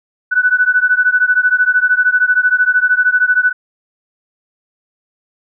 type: beating tone pair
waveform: sine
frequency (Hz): 1485 / 1498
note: F#6 / F#6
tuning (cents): +6 / +21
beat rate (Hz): 13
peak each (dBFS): -12 / -13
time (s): 0.31-3.53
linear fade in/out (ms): 20
effects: none

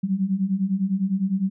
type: beating tone pair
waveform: sine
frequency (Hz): 185.3 / 195.2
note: F#3 / G3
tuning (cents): +3 / -7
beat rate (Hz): 9.9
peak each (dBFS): -25 / -22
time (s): 0.03-1.5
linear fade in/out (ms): 10
effects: none

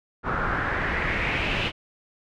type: noise with low-pass filter sweep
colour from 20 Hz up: pink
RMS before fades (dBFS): -26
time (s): 0.23-1.72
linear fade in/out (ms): 50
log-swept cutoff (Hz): 1300 to 2900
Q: 3.8
effects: none

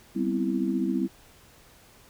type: chord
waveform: sine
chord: C major seventh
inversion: second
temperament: equal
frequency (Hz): 196 / 246.9 / 261.6 / 329.6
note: G3 / B3 / C4 / E4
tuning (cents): 0 / 0 / 0 / 0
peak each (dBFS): -29 / -31 / -29 / -29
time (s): 0.15-1.08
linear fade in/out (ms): 20
effects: pink hiss -55 dBFS RMS until 2.09 s

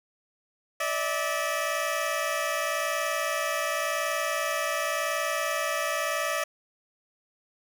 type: tone pair together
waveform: 15% pulse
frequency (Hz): 586.1 / 647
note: D5 / E5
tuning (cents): -4 / -32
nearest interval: major second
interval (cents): 172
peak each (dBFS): -23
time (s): 0.8-6.44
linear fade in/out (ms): 5
effects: none

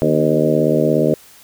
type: harmonic tone with a mistuned harmonic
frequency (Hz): 77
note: D#2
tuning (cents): -17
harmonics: 2 / 3 / 4 / 5 / 6 / 7 / 8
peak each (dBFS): -20 / -20 / -20 / -20 / -20 / -20 / -20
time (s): 0.02-1.14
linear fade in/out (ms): 0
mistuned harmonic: 3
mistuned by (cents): +56
effects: white hiss -45 dBFS RMS until 1.43 s

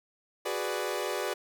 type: chord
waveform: sawtooth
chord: G# half-diminished seventh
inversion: third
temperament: equal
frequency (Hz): 370 / 415.3 / 493.9 / 587.3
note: F#4 / G#4 / B4 / D5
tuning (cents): 0 / 0 / 0 / 0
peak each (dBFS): -32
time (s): 0.45-1.34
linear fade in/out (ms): 10
effects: none

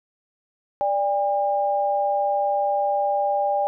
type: tone pair together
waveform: sine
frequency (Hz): 586.8 / 806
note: D5 / G5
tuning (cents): -2 / +48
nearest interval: perfect fourth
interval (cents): 550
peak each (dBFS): -23 / -21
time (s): 0.81-3.67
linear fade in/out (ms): 0
effects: none

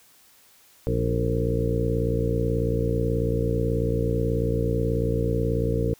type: harmonic tone with a mistuned harmonic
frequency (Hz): 58.3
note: A#1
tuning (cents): +1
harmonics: 1 / 2 / 3 / 4 / 5 / 6 / 7 / 8 / 9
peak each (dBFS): -28 / -26 / -30 / -37 / -32 / -35 / -37 / -27 / -34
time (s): 0.87-5.94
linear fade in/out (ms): 0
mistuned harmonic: 8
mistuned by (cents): -37
effects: white hiss -56 dBFS RMS until 5.99 s

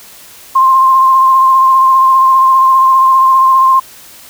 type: tone with vibrato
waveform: sine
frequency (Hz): 1055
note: C6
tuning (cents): +14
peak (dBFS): -4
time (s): 0.55-3.8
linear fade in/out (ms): 10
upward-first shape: sine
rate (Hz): 15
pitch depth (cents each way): 20
effects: white hiss -36 dBFS RMS until 4.29 s

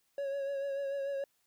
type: tone with vibrato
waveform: triangle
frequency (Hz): 554.4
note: C#5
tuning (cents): 0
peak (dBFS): -31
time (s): 0.18-1.24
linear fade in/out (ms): 2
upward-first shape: triangle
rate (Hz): 6.8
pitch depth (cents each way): 36
effects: white hiss -75 dBFS RMS until 1.46 s

